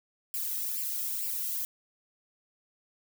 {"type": "noise with flanger", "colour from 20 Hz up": "violet", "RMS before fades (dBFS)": -33, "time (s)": [0.34, 1.65], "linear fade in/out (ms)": 0, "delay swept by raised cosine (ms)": [0.39, 1.59], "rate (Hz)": 2.2, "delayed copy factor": 0.75, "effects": []}